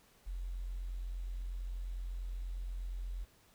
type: tone with quantisation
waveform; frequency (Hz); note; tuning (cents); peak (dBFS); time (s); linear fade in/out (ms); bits
sine; 44.24; F1; +23; -37; 0.26-3.25; 20; 11
effects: pink hiss -66 dBFS RMS until 3.54 s